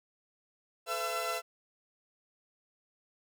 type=tone cluster; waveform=sawtooth; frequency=436.2 / 506 / 675 / 1342 Hz; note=A4 / B4 / E5 / E6; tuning=-15 / +42 / +41 / +31 cents; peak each=-39 / -36 / -32 / -33 dBFS; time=0.86-1.42 s; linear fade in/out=50 ms; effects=none